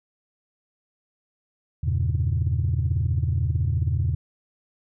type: chord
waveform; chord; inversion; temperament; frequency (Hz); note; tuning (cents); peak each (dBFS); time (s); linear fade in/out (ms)
sine; E diminished seventh; none; equal; 82.41 / 98 / 116.54 / 138.59; E2 / G2 / Bb2 / Db3; 0 / 0 / 0 / 0; -23 / -26 / -25 / -27; 1.83-4.15; 10
effects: tanh soft clip ceiling -14 dBFS